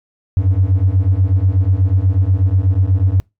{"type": "beating tone pair", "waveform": "triangle", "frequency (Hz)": [90.1, 98.3], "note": ["F#2", "G2"], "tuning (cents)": [-45, 5], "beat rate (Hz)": 8.2, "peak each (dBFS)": [-11, -10], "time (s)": [0.37, 3.2], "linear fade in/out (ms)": 0, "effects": ["noise-tail reverb RT60 0.2 s tail -26 dB re dry", "tanh soft clip ceiling -6 dBFS"]}